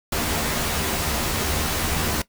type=noise with comb filter; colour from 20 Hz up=pink; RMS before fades=-24 dBFS; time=0.12-2.22 s; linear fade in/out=5 ms; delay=13 ms; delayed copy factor=+0.65; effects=noise-tail reverb RT60 0.1 s tail -18 dB re dry